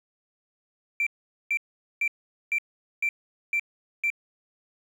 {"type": "tone bursts", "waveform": "triangle", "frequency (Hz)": 2349, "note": "D7", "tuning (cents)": 0, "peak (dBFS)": -19, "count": 7, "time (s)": [1, 4.102], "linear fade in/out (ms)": 2, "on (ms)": 66, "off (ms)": 440, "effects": ["tanh soft clip ceiling -19 dBFS", "10-bit"]}